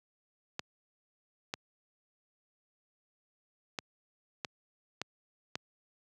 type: clicks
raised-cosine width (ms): 0.2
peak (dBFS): -17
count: 6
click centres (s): 0.594 / 1.539 / 3.788 / 4.448 / 5.016 / 5.555
effects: high-pass 100 Hz 12 dB/octave